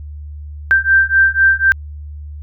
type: beating tone pair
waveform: sine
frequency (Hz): 1568 / 1572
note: G6 / G6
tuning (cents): 0 / +4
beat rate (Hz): 4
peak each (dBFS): -12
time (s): 0.71-1.72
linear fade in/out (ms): 0
effects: added 74 Hz sine -27 dBFS peak until 2.42 s